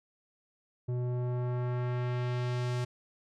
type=tone with low-pass filter sweep; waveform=square; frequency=123.47 Hz; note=B2; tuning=in tune; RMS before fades=-32 dBFS; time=0.88-2.85 s; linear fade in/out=10 ms; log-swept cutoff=430 to 7900 Hz; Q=0.79; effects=none